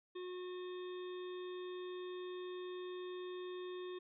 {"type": "harmonic tone", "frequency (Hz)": 362.9, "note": "F#4", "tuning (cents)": -34, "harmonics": [1, 3, 5, 7, 9, 10], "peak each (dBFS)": [-43, -55, -60, -63, -63, -59], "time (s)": [0.15, 3.99], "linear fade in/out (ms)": 10, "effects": []}